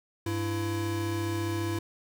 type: tone pair together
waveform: square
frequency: 100 / 334.7 Hz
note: G2 / E4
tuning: +35 / +26 cents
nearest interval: octave + major sixth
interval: 2091 cents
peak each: -32 / -32 dBFS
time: 0.26-1.79 s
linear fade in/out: 5 ms
effects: none